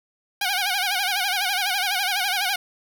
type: tone with vibrato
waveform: 10% pulse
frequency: 769 Hz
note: G5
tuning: 33 cents flat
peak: -13 dBFS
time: 0.41-2.56 s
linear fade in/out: 5 ms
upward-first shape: sine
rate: 12 Hz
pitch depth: 120 cents each way
effects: 7-bit